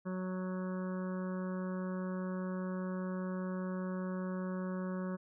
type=harmonic tone; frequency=185 Hz; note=F#3; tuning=in tune; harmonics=1 / 2 / 3 / 5 / 6 / 7 / 8 / 9; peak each=-36 / -45 / -45 / -54 / -50 / -55 / -54 / -57 dBFS; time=0.05-5.17 s; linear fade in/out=20 ms; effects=none